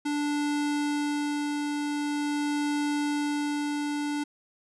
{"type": "tone with tremolo", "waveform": "square", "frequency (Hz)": 292.8, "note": "D4", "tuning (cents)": -5, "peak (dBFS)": -26, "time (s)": [0.05, 4.24], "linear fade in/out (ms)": 10, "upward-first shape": "sine", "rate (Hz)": 0.45, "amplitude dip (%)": 25, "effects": ["resampled to 24000 Hz"]}